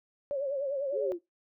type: tone with vibrato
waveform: sine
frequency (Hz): 554.4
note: C#5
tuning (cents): 0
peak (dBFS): -29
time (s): 0.31-1.12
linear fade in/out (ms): 0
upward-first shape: sine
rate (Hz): 10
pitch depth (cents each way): 82
type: linear two-way sweep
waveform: sine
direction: up then down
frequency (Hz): 329.6 to 440 to 329.6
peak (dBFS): -31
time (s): 0.92-1.19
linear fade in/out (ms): 50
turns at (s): 0.98
effects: noise-tail reverb RT60 0.2 s tail -23 dB re dry